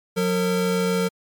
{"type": "tone pair together", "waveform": "square", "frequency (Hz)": [181.36, 457], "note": ["F#3", "A#4"], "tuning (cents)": [-34, -34], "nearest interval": "octave + major third", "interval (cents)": 1600, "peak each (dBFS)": -23, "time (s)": [0.16, 1.09], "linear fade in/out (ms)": 20, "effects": ["MP3 96 kbps"]}